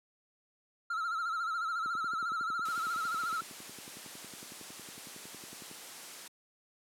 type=tone with vibrato; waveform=triangle; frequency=1342 Hz; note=E6; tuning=31 cents sharp; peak=-30 dBFS; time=0.9-3.41 s; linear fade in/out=5 ms; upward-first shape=sine; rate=14 Hz; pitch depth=85 cents each way
type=click train; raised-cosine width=3 ms; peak=-34 dBFS; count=43; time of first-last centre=1.86-5.713 s; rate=10.9 Hz
type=noise; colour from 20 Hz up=white; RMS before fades=-46 dBFS; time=2.65-6.28 s; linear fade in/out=5 ms
effects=high-pass 200 Hz 12 dB/octave + low-pass 11000 Hz 12 dB/octave